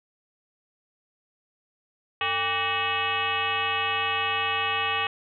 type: tone with frequency modulation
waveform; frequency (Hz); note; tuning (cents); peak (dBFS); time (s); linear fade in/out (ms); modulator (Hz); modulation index
sine; 1864.7; A#6; 0; -23; 2.21-5.07; 2; 354; 3.4
effects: none